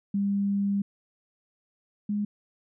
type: tone pair in turn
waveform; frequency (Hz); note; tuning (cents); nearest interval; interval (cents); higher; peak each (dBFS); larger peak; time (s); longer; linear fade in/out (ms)
sine; 200 / 206.7; G3 / G#3; +35 / -8; minor second; 57; second; -23 / -25; first; 0.14-0.82 / 2.09-2.25; first; 5
effects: none